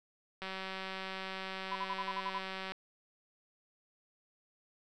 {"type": "click train", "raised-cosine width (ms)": 0.3, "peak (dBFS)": -25, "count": 438, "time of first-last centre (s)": [0.42, 2.72], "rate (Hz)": 190}
{"type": "tone bursts", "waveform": "sine", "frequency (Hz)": 994, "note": "B5", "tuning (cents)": 11, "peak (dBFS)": -34, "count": 8, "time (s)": [1.71, 2.389], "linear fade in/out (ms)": 10, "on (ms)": 49, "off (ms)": 41}
{"effects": []}